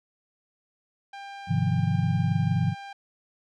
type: tone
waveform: sawtooth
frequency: 796 Hz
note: G5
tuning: 26 cents sharp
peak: -34 dBFS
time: 1.13-2.93 s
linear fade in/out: 5 ms
type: chord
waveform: sine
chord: F minor seventh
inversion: first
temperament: equal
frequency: 103.83 / 130.81 / 155.56 / 174.61 Hz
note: Ab2 / C3 / Eb3 / F3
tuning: 0 / 0 / 0 / 0 cents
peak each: -27 dBFS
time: 1.47-2.75 s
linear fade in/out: 50 ms
effects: low-pass 4000 Hz 12 dB/octave